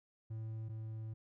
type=tone pair in turn; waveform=triangle; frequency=110.8 / 110.4 Hz; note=A2 / A2; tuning=+13 / +6 cents; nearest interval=unison; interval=7 cents; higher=first; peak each=-38 / -39 dBFS; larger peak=first; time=0.3-0.69 / 0.69-1.14 s; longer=second; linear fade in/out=10 ms; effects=none